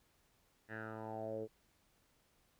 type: tone with low-pass filter sweep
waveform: 10% pulse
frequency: 110.2 Hz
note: A2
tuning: 3 cents sharp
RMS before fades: -44 dBFS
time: 0.68-1.48 s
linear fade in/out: 50 ms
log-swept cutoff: 1900 to 430 Hz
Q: 5.6
effects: pink hiss -74 dBFS RMS until 2.59 s